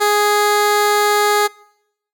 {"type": "tone", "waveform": "15% pulse", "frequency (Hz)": 415.3, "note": "G#4", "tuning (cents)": 0, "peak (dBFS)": -6, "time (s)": [0, 1.48], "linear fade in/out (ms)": 20, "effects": ["noise-tail reverb RT60 0.8 s tail -25 dB re dry"]}